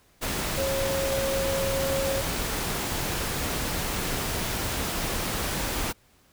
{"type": "tone in noise", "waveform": "sine", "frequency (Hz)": 543, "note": "C#5", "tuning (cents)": -36, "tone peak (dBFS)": -26, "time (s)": [0.57, 2.22], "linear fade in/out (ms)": 20, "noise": "pink", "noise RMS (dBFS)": -29, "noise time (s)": [0.21, 5.93], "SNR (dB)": 0, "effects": ["pink hiss -61 dBFS RMS until 6.32 s"]}